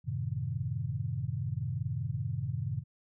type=chord; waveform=sine; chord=F# diminished seventh; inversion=none; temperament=equal; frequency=92.5 / 110 / 130.81 / 155.56 Hz; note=F#2 / A2 / C3 / Eb3; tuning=0 / 0 / 0 / 0 cents; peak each=-39 / -36 / -35 / -39 dBFS; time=0.04-2.84 s; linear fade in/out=50 ms; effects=none